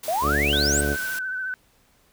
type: noise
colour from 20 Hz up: white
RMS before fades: -35 dBFS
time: 0.03-1.19 s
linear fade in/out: 5 ms
type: exponential sweep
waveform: sine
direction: up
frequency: 605 to 8600 Hz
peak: -21 dBFS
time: 0.08-0.81 s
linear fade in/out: 2 ms
type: harmonic tone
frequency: 72.1 Hz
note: D2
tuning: 31 cents flat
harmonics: 1 / 2 / 3 / 4 / 5 / 6 / 7 / 8 / 9 / 10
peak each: -26 / -32 / -32 / -30 / -32 / -30 / -40 / -33 / -41 / -38 dBFS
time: 0.21-0.97 s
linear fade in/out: 50 ms
type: tone with vibrato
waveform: sine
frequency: 1519 Hz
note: F#6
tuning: 45 cents sharp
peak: -26 dBFS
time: 0.53-1.54 s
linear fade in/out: 0 ms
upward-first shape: triangle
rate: 14 Hz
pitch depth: 41 cents each way
effects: pink hiss -61 dBFS RMS until 2.12 s